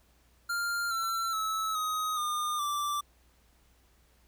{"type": "tone with pitch steps", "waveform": "square", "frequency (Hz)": [1396.9, 1348.5, 1301.8, 1256.8, 1213.3, 1171.3], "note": ["F6", "E6", "E6", "D#6", "D#6", "D6"], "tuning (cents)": [0, 39, -22, 17, -44, -5], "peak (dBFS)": -30, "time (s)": [0.49, 3.01], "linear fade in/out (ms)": 10, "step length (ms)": 420, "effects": ["added 60 Hz sine -64 dBFS peak until 4.27 s", "pink hiss -67 dBFS RMS until 4.27 s"]}